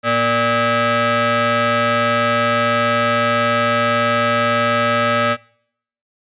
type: ring-modulated tone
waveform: sawtooth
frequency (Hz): 349.2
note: F4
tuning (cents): 0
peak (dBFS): -7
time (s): 0.03-5.37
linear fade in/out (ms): 50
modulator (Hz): 936
effects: noise-tail reverb RT60 0.7 s tail -24 dB re dry + resampled to 8000 Hz